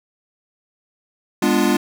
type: chord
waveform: square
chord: G# diminished seventh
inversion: none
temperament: equal with one note detuned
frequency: 204.7 / 246.9 / 293.7 / 349.2 Hz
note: G#3 / B3 / D4 / F4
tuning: -25 / 0 / 0 / 0 cents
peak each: -21 dBFS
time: 1.42-1.77 s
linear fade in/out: 5 ms
effects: none